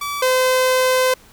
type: tone pair in turn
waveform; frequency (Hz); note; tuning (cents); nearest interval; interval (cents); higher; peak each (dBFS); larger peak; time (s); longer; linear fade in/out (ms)
sawtooth; 1152 / 513.2; D6 / C5; -34 / -34; octave + major second; 1400; first; -19 / -10; second; 0.01-0.22 / 0.22-1.14; second; 5
effects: pink hiss -48 dBFS RMS until 1.32 s